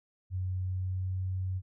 sine tone with pitch glide, 92.5 to 93.3 Hz, F#2 to F#2, 0 to +15 cents, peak -30 dBFS, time 0.3-1.62 s, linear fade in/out 50 ms, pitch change +15 cents, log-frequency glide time 0.62-1.19 s, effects none

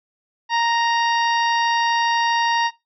harmonic tone, 932.3 Hz, A#5, in tune, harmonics 1 / 2 / 3 / 4 / 5 / 6, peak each -18 / -24 / -28 / -30 / -32 / -34 dBFS, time 0.49-2.71 s, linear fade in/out 50 ms, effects noise-tail reverb RT60 0.2 s tail -19 dB re dry

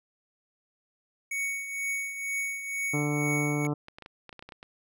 square tone with tremolo, 2229 Hz, C#7, 9 cents sharp, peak -28 dBFS, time 1.31-3.67 s, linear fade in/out 5 ms, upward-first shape triangle, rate 2.1 Hz, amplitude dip 65%
harmonic tone, 147.3 Hz, D3, 6 cents sharp, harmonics 1 / 2 / 3 / 4 / 5 / 6 / 7 / 8 / 9, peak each -29 / -30 / -35 / -41 / -41 / -44 / -45 / -47 / -46 dBFS, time 2.93-3.74 s, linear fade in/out 10 ms
clicks, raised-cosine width 0.3 ms, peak -28 dBFS, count 12, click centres 3.651 / 3.884 / 3.985 / 4.023 / 4.061 / 4.293 / 4.328 / 4.393 / 4.425 / 4.49 / 4.522 / 4.629 s
effects none

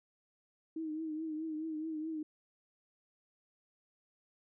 sine tone with vibrato, 314.6 Hz, D#4, 19 cents sharp, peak -36 dBFS, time 0.76-2.23 s, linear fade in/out 5 ms, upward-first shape triangle, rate 4.7 Hz, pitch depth 62 cents each way, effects none

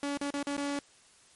sawtooth tone with dropouts, 284.4 Hz, C#4, 45 cents sharp, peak -27 dBFS, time 0.03-0.79 s, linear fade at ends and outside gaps 1 ms, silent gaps 0.173-0.212 / 0.304-0.34 / 0.429-0.47 / 0.567-0.578 s, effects white hiss -60 dBFS RMS until 1.35 s + MP3 48 kbps

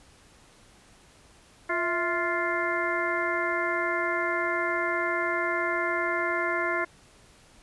harmonic tone with a mistuned harmonic, 349.2 Hz, F4, in tune, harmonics 1 / 2 / 3 / 4 / 5 / 6, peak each -32 / -32 / -32 / -32 / -32 / -32 dBFS, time 1.69-6.85 s, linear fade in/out 10 ms, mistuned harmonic 2, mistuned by -95 cents, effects pink hiss -56 dBFS RMS until 7.62 s + resampled to 24000 Hz

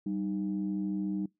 sine tone pair together, 193.7 / 307.5 Hz, G3 / D#4, -20 / -20 cents, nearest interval minor sixth, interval 800 cents, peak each -31 / -33 dBFS, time 0.06-1.26 s, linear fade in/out 5 ms, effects noise-tail reverb RT60 0.2 s tail -25 dB re dry + tanh soft clip ceiling -23 dBFS

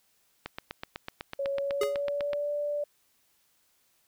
click train, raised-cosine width 0.3 ms, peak -19 dBFS, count 16, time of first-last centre 0.46-2.333 s, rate 8.01 Hz
sine tone with pitch glide, 554.4 to 585.3 Hz, C#5 to D5, 0 to -6 cents, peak -28 dBFS, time 1.39-2.84 s, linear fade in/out 5 ms, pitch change +94 cents, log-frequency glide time 1.5-2.52 s
square tone with exponential decay, 415.3 Hz, G#4, in tune, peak -24 dBFS, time 1.81-2.01 s, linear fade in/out 5 ms, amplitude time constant 42 ms
effects white hiss -69 dBFS RMS until 4.07 s

